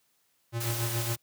square tone with tremolo, 116.54 Hz, A#2, in tune, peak -28 dBFS, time 0.52-1.17 s, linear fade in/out 50 ms, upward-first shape sine, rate 7.1 Hz, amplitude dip 60%
white noise, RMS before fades -35 dBFS, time 0.6-1.16 s, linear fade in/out 10 ms
effects white hiss -71 dBFS RMS until 1.22 s + high-pass 60 Hz 12 dB/octave

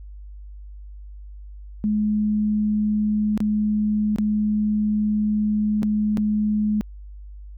sine tone with dropouts, 211.4 Hz, G#3, 31 cents sharp, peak -18 dBFS, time 1.84-6.81 s, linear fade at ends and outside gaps 0 ms, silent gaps 3.376-3.404 / 4.16-4.185 / 5.823-5.831 / 6.172-6.18 s, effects added 50 Hz sine -36 dBFS peak until 7.57 s

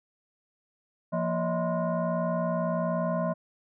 sine tone with frequency modulation, 233.1 Hz, A#3, in tune, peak -25 dBFS, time 1.12-3.34 s, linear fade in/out 20 ms, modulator 405 Hz, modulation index 1.8, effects none

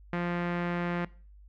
sawtooth tone with low-pass filter, 174.3 Hz, F3, 3 cents flat, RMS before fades -31 dBFS, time 0.13-1.05 s, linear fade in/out 2 ms, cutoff 2000 Hz, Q 1.9, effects noise-tail reverb RT60 0.4 s tail -21 dB re dry + added 50 Hz sine -50 dBFS peak until 1.48 s

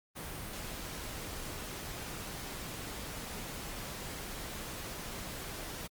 pink noise, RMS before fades -42 dBFS, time 0.15-5.88 s, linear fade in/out 20 ms, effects Opus 32 kbps

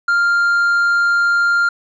triangle tone, 1396.9 Hz, F6, in tune, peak -10 dBFS, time 0.08-1.69 s, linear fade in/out 5 ms, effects resampled to 16000 Hz

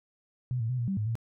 sine tone with pitch steps, 125.4 / 112.8 / 126.8 / 118.8 / 194.1 / 106.3 / 114.4 Hz, B2 / A2 / B2 / A#2 / G3 / G#2 / A#2, +27 / +44 / +46 / +33 / -17 / +41 / -32 cents, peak -27 dBFS, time 0.51-1.154 s, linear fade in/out 0 ms, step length 92 ms, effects none

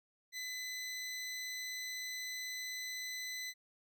20% pulse tone, 2011 Hz, B6, 31 cents sharp, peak -35 dBFS, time 0.32-3.54 s, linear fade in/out 50 ms, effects none

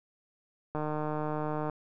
click train, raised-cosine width 1 ms, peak -20 dBFS, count 145, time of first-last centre 0.75-1.697 s, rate 152 Hz, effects none

